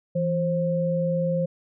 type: tone pair together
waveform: sine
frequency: 166.94 / 530 Hz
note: E3 / C5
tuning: +22 / +22 cents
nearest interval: octave + minor sixth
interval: 2000 cents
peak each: -24 dBFS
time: 0.15-1.46 s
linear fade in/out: 10 ms
effects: none